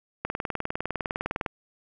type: click train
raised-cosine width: 0.5 ms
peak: -13 dBFS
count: 25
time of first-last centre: 0.25-1.462 s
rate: 19.8 Hz
effects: none